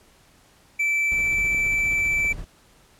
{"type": "tone", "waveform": "triangle", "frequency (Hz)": 2324, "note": "D7", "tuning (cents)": -19, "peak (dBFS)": -18, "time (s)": [0.79, 2.33], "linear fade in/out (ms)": 10}
{"type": "noise with tremolo", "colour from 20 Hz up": "brown", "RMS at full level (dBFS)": -33, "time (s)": [1.11, 2.45], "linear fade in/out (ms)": 10, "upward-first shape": "sine", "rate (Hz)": 15, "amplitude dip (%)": 45}
{"type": "clicks", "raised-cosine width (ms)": 2, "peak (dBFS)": -24, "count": 2, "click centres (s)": [1.547, 2.246]}
{"effects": ["pink hiss -56 dBFS RMS until 2.99 s", "low-pass 12000 Hz 12 dB/octave"]}